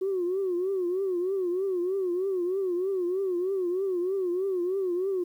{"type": "tone with vibrato", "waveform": "sine", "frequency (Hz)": 370, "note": "F#4", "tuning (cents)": 0, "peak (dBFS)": -24, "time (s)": [0.01, 5.24], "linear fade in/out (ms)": 10, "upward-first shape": "triangle", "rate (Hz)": 3.2, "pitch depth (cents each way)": 130, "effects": ["tanh soft clip ceiling -21 dBFS", "10-bit"]}